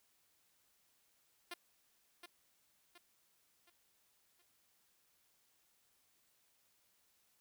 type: tone with echo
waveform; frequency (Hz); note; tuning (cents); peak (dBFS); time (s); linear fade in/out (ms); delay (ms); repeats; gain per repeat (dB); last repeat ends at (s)
5% pulse; 349.2; F4; 0; -32; 1.51-1.54; 5; 720; 4; -7; 4.42
effects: white hiss -75 dBFS RMS until 7.4 s